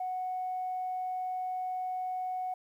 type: tone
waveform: sine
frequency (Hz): 739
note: F#5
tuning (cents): -2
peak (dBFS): -31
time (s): 0-2.54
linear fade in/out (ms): 5
effects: tanh soft clip ceiling -27 dBFS + 11-bit